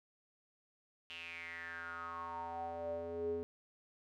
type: tone with band-pass filter sweep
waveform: square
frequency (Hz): 84.2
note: E2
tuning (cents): +37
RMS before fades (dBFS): -43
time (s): 1.1-3.43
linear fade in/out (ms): 0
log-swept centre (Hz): 2900 to 370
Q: 7.8
effects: none